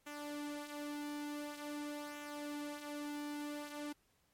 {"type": "tone with flanger", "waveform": "sawtooth", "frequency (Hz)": 293.7, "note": "D4", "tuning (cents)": 0, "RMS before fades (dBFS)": -44, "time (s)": [0.06, 3.93], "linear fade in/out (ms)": 10, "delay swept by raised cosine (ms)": [0.21, 5.31], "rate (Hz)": 0.47, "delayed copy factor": -0.55, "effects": ["pink hiss -75 dBFS RMS until 4.33 s", "MP3 64 kbps"]}